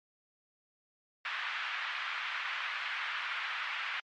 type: band-pass noise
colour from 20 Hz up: pink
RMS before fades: -37 dBFS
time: 1.25-4 s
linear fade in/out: 2 ms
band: 1200 to 3000 Hz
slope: 24 dB/octave
effects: MP3 48 kbps